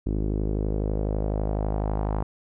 sawtooth tone with low-pass filter sweep, 52 Hz, G#1, 3 cents sharp, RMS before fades -26 dBFS, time 0.06-2.23 s, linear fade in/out 5 ms, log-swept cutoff 330 to 920 Hz, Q 2.1, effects none

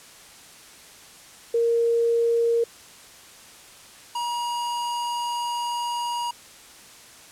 sine / square tone pair in turn, 465.8 / 954.5 Hz, A#4 / A#5, -1 / +41 cents, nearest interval octave, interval 1242 cents, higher second, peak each -18 / -26 dBFS, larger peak first, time 1.54-2.64 / 4.15-6.31 s, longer second, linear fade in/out 5 ms, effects white hiss -47 dBFS RMS until 7.31 s + low-pass 10000 Hz 12 dB/octave

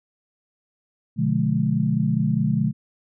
sine chord, B diminished seventh, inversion none, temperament just, 123.47 / 148.16 / 177.8 / 213.4 Hz, B2 / D3 / F3 / Ab3, 0 / +16 / +31 / +47 cents, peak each -25 / -23 / -25 / -23 dBFS, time 1.16-2.73 s, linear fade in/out 50 ms, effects none

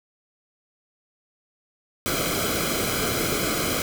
pink noise with comb filter, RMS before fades -25 dBFS, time 2.06-3.82 s, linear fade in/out 0 ms, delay 1.1 ms, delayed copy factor -0.75, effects none

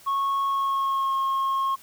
sine tone with pitch glide, 1100 to 1079.9 Hz, C#6 to C#6, -14 to -46 cents, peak -19 dBFS, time 0.06-1.76 s, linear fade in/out 20 ms, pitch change -32 cents, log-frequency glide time 0.45-1.14 s, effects tanh soft clip ceiling -21 dBFS + white hiss -51 dBFS RMS until 1.82 s

